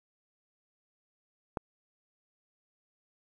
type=click; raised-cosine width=1 ms; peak=-18 dBFS; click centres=1.572 s; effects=9-bit